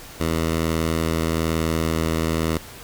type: tone with pitch glide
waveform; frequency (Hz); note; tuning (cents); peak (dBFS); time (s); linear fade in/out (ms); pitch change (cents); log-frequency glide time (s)
10% pulse; 81.3 to 80.79; E2 to E2; -23 to -34; -12; 0.2-2.58; 5; -11; 0.98-2.37
effects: pink hiss -40 dBFS RMS until 2.83 s